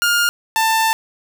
sawtooth tone pair in turn, 1413 / 890.1 Hz, F6 / A5, +20 / +20 cents, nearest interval minor sixth, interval 800 cents, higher first, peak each -10 dBFS, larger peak neither, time 0.02-0.29 / 0.56-0.93 s, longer second, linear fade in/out 0 ms, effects none

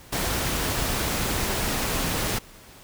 pink noise, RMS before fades -26 dBFS, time 0.12-2.39 s, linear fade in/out 10 ms, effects pink hiss -48 dBFS RMS until 2.83 s

